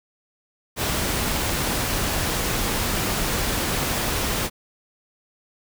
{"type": "noise", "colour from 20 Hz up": "pink", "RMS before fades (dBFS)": -24, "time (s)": [0.76, 4.5], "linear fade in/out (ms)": 50, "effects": []}